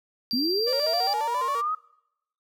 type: tone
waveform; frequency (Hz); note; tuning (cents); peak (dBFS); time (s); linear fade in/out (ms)
triangle; 4721; D8; +8; -25; 0.31-1.13; 0
type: linear sweep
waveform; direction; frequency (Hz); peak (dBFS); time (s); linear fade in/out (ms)
sine; up; 226.3 to 1279; -24; 0.33-1.75; 5
type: tone with vibrato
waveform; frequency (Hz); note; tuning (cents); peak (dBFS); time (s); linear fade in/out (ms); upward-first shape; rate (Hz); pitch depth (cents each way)
sawtooth; 522; C5; -4; -29; 0.66-1.62; 20; square; 7.3; 190
effects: noise-tail reverb RT60 0.8 s tail -23 dB re dry